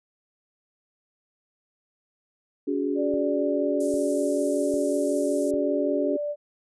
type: chord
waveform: sine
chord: C# suspended fourth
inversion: none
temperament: equal with one note detuned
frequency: 284.2 / 370 / 415.3 Hz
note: C#4 / F#4 / G#4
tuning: +43 / 0 / 0 cents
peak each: -26 / -29 / -29 dBFS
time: 2.67-6.17 s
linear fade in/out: 10 ms
type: tone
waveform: sine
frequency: 587.3 Hz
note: D5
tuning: in tune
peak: -26 dBFS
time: 2.95-6.36 s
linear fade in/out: 50 ms
type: click train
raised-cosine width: 2 ms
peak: -26 dBFS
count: 4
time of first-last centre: 3.14-5.54 s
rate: 1.25 Hz
type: high-pass noise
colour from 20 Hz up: pink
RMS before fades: -40 dBFS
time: 3.8-5.51 s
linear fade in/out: 5 ms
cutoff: 7200 Hz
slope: 24 dB/octave
effects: resampled to 24000 Hz